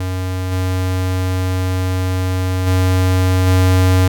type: tone with level steps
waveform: square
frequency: 92.5 Hz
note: F#2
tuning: in tune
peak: -19 / -16 / -12 / -10 dBFS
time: 0-4.08 s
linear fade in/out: 5 ms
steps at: 0.51 / 2.66 / 3.46 s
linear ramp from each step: 20 ms
effects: none